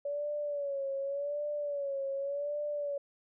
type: tone with vibrato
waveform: sine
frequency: 568 Hz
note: C#5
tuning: 42 cents sharp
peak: -32 dBFS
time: 0.05-2.98 s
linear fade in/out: 5 ms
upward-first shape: sine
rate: 0.87 Hz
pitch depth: 68 cents each way
effects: none